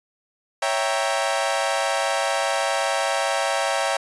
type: chord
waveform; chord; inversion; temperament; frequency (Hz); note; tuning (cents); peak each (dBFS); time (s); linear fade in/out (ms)
sawtooth; C# diminished seventh; none; equal; 554.4 / 659.3 / 784 / 932.3; C#5 / E5 / G5 / Bb5; 0 / 0 / 0 / 0; -22 / -22 / -22 / -25; 0.62-3.97; 5
effects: resampled to 24000 Hz